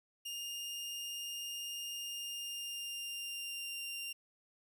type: tone with pitch glide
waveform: sawtooth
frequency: 2822 to 2783 Hz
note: F7 to F7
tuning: +17 to -7 cents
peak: -37 dBFS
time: 0.25-4.13 s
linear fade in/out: 10 ms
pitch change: -24 cents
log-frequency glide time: 1.92-3.8 s
effects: 12-bit